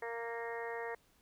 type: harmonic tone with a mistuned harmonic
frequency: 232.1 Hz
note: A#3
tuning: 7 cents flat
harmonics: 2 / 3 / 4 / 5 / 6 / 7 / 8 / 9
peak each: -41 / -47 / -46 / -52 / -55 / -53 / -45 / -53 dBFS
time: 0.02-0.95 s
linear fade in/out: 5 ms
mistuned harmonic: 9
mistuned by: +33 cents
effects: pink hiss -70 dBFS RMS until 1.21 s